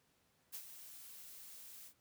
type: noise with ADSR envelope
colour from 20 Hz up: blue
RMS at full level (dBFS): -45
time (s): 0.52-1.94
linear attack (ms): 26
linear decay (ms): 72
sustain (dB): -9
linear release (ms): 84
effects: pink hiss -75 dBFS RMS until 2 s + high-pass 80 Hz 12 dB/octave